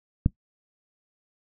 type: click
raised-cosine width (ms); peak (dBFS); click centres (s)
5; -7; 0.261
effects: noise-tail reverb RT60 0.1 s tail -19 dB re dry